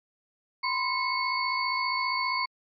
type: tone cluster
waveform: sine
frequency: 985 / 1040 / 2190 / 4502 Hz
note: B5 / C6 / C#7 / C#8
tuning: -5 / -11 / -22 / +26 cents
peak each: -34 / -29 / -30 / -33 dBFS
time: 0.63-2.46 s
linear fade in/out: 10 ms
effects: MP3 64 kbps